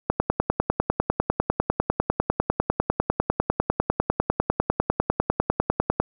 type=click train; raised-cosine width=1 ms; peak=-4 dBFS; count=60; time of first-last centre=0.1-6 s; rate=10 Hz; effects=none